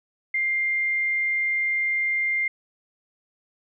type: tone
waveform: sine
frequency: 2100 Hz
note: C7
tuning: 6 cents sharp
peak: -21 dBFS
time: 0.34-2.48 s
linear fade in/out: 5 ms
effects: none